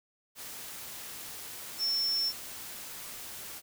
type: tone in noise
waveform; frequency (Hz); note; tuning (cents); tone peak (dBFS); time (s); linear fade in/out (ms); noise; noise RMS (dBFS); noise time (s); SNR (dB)
sine; 5400; E8; +41; -27; 1.78-2.33; 50; white; -43; 0.35-3.62; +13
effects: none